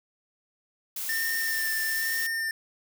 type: noise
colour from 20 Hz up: blue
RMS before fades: -33 dBFS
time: 0.96-2.27 s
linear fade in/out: 5 ms
type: tone with vibrato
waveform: square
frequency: 1800 Hz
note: A6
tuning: 39 cents sharp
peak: -28 dBFS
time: 1.09-2.51 s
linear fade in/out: 2 ms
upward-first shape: sine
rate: 1.1 Hz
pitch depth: 20 cents each way
effects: none